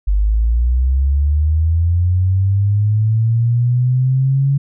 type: linear sweep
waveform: sine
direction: up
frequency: 48.43 to 140 Hz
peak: -11 dBFS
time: 0.07-4.58 s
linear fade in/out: 10 ms
effects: none